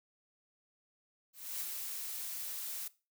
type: noise with ADSR envelope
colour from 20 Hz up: blue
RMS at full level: -38 dBFS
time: 1.33-2.88 s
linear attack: 280 ms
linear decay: 34 ms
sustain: -3 dB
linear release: 6 ms
effects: noise-tail reverb RT60 0.3 s tail -19 dB re dry